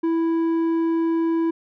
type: tone with low-pass filter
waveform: square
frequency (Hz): 329.6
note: E4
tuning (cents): 0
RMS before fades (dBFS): -21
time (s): 0.03-1.51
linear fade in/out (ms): 10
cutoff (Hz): 880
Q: 0.53
effects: none